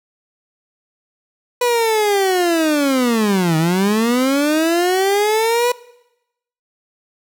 30% pulse linear two-way sweep, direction down then up, 493.9 to 155.56 to 493.9 Hz, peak -11 dBFS, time 1.61-5.72 s, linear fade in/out 5 ms, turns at 3.57 s, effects noise-tail reverb RT60 0.9 s tail -21 dB re dry

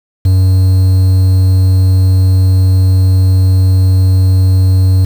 triangle tone with quantisation, 93.6 Hz, F#2, 20 cents sharp, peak -3 dBFS, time 0.25-5.05 s, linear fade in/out 5 ms, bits 5, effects none

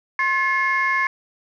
sine tone cluster, 1067 / 1724 / 2149 Hz, C6 / A6 / C7, +34 / -36 / +46 cents, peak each -21 dBFS, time 0.19-1.07 s, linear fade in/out 2 ms, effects tanh soft clip ceiling -11 dBFS

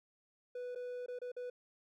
triangle tone with dropouts, 493.9 Hz, B4, in tune, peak -38 dBFS, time 0.55-1.5 s, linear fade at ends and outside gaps 5 ms, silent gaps 0.75-0.757 / 1.062-1.082 / 1.189-1.216 / 1.318-1.365 s, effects none

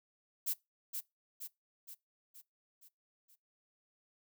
violet noise with echo, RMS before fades -34 dBFS, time 0.46-0.54 s, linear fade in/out 20 ms, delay 470 ms, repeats 6, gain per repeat -5 dB, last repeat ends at 3.36 s, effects noise-tail reverb RT60 0.2 s tail -22 dB re dry

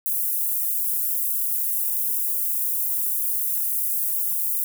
pink high-pass noise, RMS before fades -24 dBFS, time 0.06-4.64 s, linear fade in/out 0 ms, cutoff 12000 Hz, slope 24 dB/octave, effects none

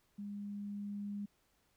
sine tone with level ramp, 203.6 Hz, G#3, 34 cents flat, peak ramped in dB -41 to -38 dBFS, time 0.18-1.26 s, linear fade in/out 10 ms, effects pink hiss -75 dBFS RMS until 1.76 s

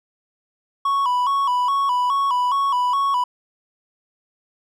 triangle tone with vibrato, 1046.5 Hz, C6, in tune, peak -15 dBFS, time 0.85-3.24 s, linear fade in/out 5 ms, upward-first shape square, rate 2.4 Hz, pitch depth 100 cents each way, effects none

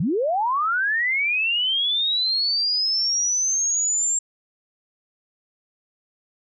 sine linear sweep, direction up, 131.3 to 7459 Hz, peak -19 dBFS, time 0-4.19 s, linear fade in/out 5 ms, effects none

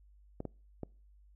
clicks, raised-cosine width 2 ms, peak -25 dBFS, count 3, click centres 0.404 / 0.453 / 0.833 s, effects noise-tail reverb RT60 0.4 s tail -26 dB re dry + added 50 Hz sine -58 dBFS peak until 1.35 s

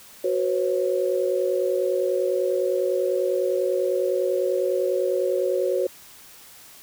sine chord, F# suspended fourth, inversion none, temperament equal with one note detuned, 370 / 493.9 / 543.9 Hz, F#4 / B4 / C#5, 0 / 0 / -33 cents, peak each -24 / -26 / -24 dBFS, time 0.24-5.87 s, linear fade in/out 5 ms, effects white hiss -47 dBFS RMS until 6.82 s

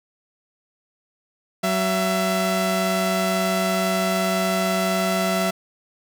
sawtooth tone pair together, 187.9 / 669.6 Hz, F#3 / E5, +27 / +27 cents, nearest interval octave + minor seventh, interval 2200 cents, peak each -19 / -18 dBFS, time 1.63-5.51 s, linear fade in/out 10 ms, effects none

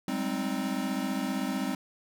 square chord, Ab major seventh, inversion third, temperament equal with one note detuned, 192.19 / 207.7 / 261.6 / 311.1 Hz, G3 / Ab3 / C4 / Eb4, -34 / 0 / 0 / 0 cents, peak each -36 / -36 / -33 / -38 dBFS, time 0.08-1.75 s, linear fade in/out 2 ms, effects none

